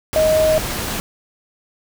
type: tone in noise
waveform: sine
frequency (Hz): 626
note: D#5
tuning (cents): +10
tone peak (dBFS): -12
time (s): 0.16-0.58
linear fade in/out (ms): 0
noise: pink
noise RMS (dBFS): -24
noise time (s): 0.13-1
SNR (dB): +9
effects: none